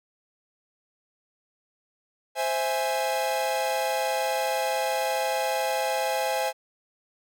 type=chord; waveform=45% pulse; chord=C augmented; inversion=none; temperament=equal; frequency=523.3 / 659.3 / 830.6 Hz; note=C5 / E5 / G#5; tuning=0 / 0 / 0 cents; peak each=-29 / -30 / -28 dBFS; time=2.35-6.53 s; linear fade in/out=50 ms; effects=none